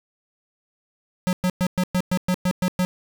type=tone bursts; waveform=square; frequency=182.3 Hz; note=F#3; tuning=25 cents flat; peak=-19 dBFS; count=10; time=1.27-2.85 s; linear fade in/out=0 ms; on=59 ms; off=110 ms; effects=none

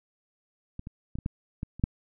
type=clicks; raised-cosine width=5 ms; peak=-24 / -26 / -22 / -23 / -17 / -20 / -29 / -10 dBFS; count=8; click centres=0.794 / 0.871 / 1.155 / 1.187 / 1.261 / 1.631 / 1.796 / 1.839 s; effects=none

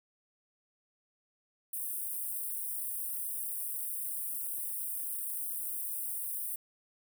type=high-pass noise; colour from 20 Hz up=white; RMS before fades=-37 dBFS; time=1.73-6.56 s; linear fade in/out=5 ms; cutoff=8600 Hz; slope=96 dB/octave; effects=none

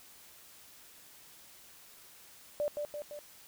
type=tone with echo; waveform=sine; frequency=589 Hz; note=D5; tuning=5 cents sharp; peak=-29 dBFS; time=2.6-2.68 s; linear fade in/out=0 ms; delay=170 ms; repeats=3; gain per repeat=-4 dB; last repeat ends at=3.19 s; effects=white hiss -56 dBFS RMS until 3.47 s

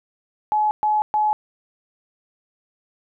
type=tone bursts; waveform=sine; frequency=850 Hz; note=G#5; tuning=40 cents sharp; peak=-16 dBFS; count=3; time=0.52-1.33 s; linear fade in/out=0 ms; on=190 ms; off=120 ms; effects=none

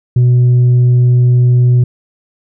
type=tone with tanh clipping; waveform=sine; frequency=123.47 Hz; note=B2; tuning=in tune; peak=-6 dBFS; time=0.16-1.84 s; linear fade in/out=5 ms; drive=2 dB; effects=none

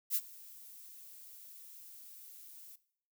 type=noise with ADSR envelope; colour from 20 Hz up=violet; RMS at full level=-30 dBFS; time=0.1-2.76 s; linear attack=53 ms; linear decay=50 ms; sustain=-23 dB; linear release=9 ms; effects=noise-tail reverb RT60 0.6 s tail -18 dB re dry

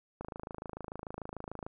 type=click train; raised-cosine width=1 ms; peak=-26 dBFS; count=40; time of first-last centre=0.21-1.665 s; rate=26.8 Hz; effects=none

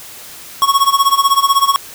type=tone with tremolo; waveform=square; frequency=1105 Hz; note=C#6; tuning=6 cents flat; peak=-7 dBFS; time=0.62-1.76 s; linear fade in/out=0 ms; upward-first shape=sine; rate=16 Hz; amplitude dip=85%; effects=white hiss -34 dBFS RMS until 1.94 s

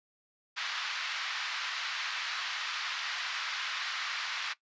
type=band-pass noise; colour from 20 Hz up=pink; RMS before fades=-36 dBFS; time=0.56-4.54 s; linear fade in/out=20 ms; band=1200 to 4800 Hz; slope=24 dB/octave; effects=noise-tail reverb RT60 0.1 s tail -18 dB re dry + resampled to 16000 Hz

